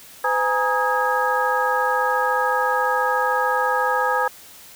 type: tone cluster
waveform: sine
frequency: 507 / 829 / 943 / 1256 / 1645 Hz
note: B4 / G#5 / A#5 / D#6 / G#6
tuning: +45 / -3 / +20 / +16 / -17 cents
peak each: -24 dBFS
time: 0.24-4.28 s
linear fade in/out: 5 ms
effects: white hiss -44 dBFS RMS until 4.75 s